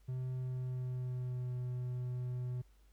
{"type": "tone with pitch glide", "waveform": "triangle", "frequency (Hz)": [128, 124.64], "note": ["C3", "B2"], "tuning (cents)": [-38, 16], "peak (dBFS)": -34, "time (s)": [0.08, 2.62], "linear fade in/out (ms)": 10, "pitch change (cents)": -46, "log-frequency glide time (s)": [0.36, 1.56], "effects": ["added 50 Hz sine -61 dBFS peak until 2.92 s", "pink hiss -74 dBFS RMS until 2.92 s"]}